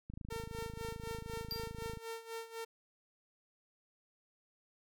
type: click train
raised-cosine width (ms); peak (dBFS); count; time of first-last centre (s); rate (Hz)
5; -33; 51; 0.1-1.973; 26.7
type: tone with tremolo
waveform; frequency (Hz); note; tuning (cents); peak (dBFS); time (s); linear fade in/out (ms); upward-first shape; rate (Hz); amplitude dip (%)
sawtooth; 454.9; A#4; -42; -36; 0.3-2.65; 10; sine; 4; 80
type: tone with exponential decay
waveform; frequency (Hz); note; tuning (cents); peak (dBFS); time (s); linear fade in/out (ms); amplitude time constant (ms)
square; 4726; D8; +10; -35; 1.51-1.72; 0; 44
effects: none